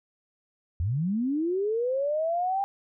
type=linear sweep; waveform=sine; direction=up; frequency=76.1 to 802 Hz; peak=-24 dBFS; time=0.8-2.64 s; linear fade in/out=0 ms; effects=none